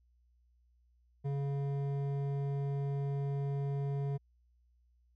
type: tone with hard clipping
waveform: sine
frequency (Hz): 140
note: C#3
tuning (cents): +18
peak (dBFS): -34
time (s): 1.24-4.18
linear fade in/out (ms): 20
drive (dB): 10
effects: added 60 Hz sine -66 dBFS peak until 5.15 s